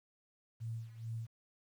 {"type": "tone with tremolo", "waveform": "sine", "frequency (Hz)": 113.8, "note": "A#2", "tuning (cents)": -41, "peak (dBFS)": -37, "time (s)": [0.6, 1.27], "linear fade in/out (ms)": 20, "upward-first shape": "sine", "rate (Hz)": 2.3, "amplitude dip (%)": 80, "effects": ["11-bit"]}